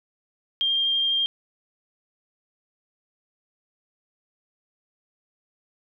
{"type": "tone with vibrato", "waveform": "sine", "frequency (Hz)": 3199, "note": "G7", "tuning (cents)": 34, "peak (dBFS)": -20, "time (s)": [0.61, 1.26], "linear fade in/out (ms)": 0, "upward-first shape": "sine", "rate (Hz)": 12, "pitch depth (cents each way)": 9, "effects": []}